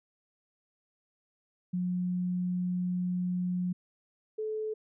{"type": "tone pair in turn", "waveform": "sine", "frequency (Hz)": [180, 433.1], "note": ["F#3", "A4"], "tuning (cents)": [-47, -27], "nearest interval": "octave + minor third", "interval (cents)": 1520, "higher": "second", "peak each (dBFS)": [-28, -31], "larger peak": "first", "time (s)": [[1.73, 3.73], [4.38, 4.74]], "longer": "first", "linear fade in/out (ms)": 10, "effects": []}